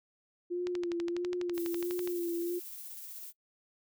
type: tone with vibrato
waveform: sine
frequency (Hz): 349.2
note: F4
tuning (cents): 0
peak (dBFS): -31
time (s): 0.5-2.6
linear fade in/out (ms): 20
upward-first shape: sine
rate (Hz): 1.5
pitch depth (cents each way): 39
type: click train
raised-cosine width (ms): 0.2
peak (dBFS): -24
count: 18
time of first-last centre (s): 0.67-2.075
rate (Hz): 12.1
type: noise with tremolo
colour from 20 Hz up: violet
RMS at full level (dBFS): -44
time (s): 1.53-3.33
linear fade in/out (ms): 50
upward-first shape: sine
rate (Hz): 16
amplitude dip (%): 25
effects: noise-tail reverb RT60 0.1 s tail -23 dB re dry